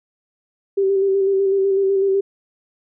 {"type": "tone with vibrato", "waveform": "sine", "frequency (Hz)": 390, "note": "G4", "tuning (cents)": -9, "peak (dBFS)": -14, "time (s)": [0.77, 2.21], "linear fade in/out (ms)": 10, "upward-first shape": "square", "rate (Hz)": 8, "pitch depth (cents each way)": 23, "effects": []}